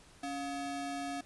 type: ring-modulated tone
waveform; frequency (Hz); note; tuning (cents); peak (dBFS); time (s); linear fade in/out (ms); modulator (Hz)
square; 493.9; B4; 0; -34; 0.23-1.21; 5; 215
effects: pink hiss -59 dBFS RMS until 1.25 s + resampled to 24000 Hz